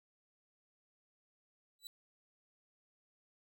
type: tone with exponential growth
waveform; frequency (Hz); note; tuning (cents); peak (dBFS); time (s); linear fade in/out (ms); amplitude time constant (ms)
sawtooth; 3951; B7; 0; -38; 1.79-1.87; 1; 17
effects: none